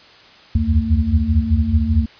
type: tone cluster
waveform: sine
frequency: 70.5 / 75.4 / 83.7 / 88.7 / 225.2 Hz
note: C#2 / D2 / E2 / F2 / A3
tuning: +30 / +46 / +27 / +27 / +40 cents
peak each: -20 dBFS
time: 0.55-2.06 s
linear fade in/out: 5 ms
effects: white hiss -45 dBFS RMS until 2.19 s + resampled to 11025 Hz